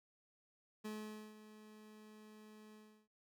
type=tone with ADSR envelope; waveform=30% pulse; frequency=214.2 Hz; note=A3; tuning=46 cents flat; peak=-40 dBFS; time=0.84-3.08 s; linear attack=15 ms; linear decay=480 ms; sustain=-14 dB; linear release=340 ms; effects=none